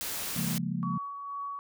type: noise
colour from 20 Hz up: white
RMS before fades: -35 dBFS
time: 0.01-0.58 s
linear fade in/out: 0 ms
type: chord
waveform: sine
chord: Bb minor seventh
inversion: first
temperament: equal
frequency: 138.59 / 174.61 / 207.7 / 233.1 Hz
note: Db3 / F3 / Ab3 / Bb3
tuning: 0 / 0 / 0 / 0 cents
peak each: -36 / -32 / -37 / -36 dBFS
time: 0.36-0.98 s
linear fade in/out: 5 ms
type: tone with tremolo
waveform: sine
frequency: 1127 Hz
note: C#6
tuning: 28 cents sharp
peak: -33 dBFS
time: 0.83-1.59 s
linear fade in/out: 0 ms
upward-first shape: sine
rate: 2.1 Hz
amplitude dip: 40%
effects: none